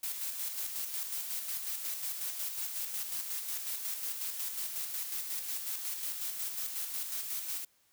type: noise with tremolo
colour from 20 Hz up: blue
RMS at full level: -36 dBFS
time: 0.03-7.65 s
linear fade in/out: 5 ms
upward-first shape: square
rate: 5.5 Hz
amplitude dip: 40%
effects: white hiss -70 dBFS RMS until 7.92 s